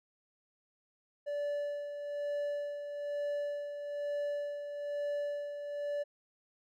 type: tone with tremolo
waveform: triangle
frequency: 580 Hz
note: D5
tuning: 22 cents flat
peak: -30 dBFS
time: 1.26-6.04 s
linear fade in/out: 20 ms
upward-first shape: sine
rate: 1.1 Hz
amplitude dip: 55%
effects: none